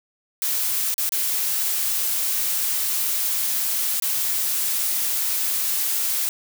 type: noise with dropouts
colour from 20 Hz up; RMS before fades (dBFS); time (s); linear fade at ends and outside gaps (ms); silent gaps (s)
blue; -23; 0.42-6.29; 1; 0.942-0.98 / 1.092-1.121 / 4-4.022
effects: none